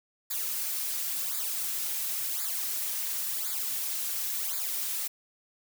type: noise with flanger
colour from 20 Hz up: blue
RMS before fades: -32 dBFS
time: 0.3-5.08 s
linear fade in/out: 10 ms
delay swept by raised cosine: 0.34 to 5.34 ms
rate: 0.94 Hz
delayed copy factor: -0.95
effects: none